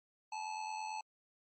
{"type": "tone with amplitude modulation", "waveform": "square", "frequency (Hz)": 866, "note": "A5", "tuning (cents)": -28, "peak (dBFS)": -37, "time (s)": [0.32, 1.01], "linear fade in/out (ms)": 5, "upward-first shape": "sine", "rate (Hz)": 89.1, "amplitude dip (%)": 60, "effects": ["MP3 32 kbps"]}